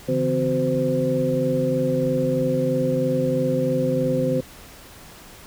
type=tone cluster; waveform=sine; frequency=141.7 / 164.8 / 256.5 / 374.2 / 515 Hz; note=C#3 / E3 / C4 / F#4 / C5; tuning=+38 / 0 / -34 / +20 / -28 cents; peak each=-26 / -29 / -24 / -29 / -22 dBFS; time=0.08-4.41 s; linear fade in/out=10 ms; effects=pink hiss -44 dBFS RMS until 5.46 s